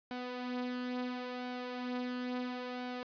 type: tone with flanger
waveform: sawtooth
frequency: 249 Hz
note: B3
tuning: 14 cents sharp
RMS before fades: -39 dBFS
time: 0.11-3.03 s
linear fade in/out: 0 ms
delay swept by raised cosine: 1.3 to 4.7 ms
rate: 0.73 Hz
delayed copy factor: +0.5
effects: resampled to 11025 Hz + 12-bit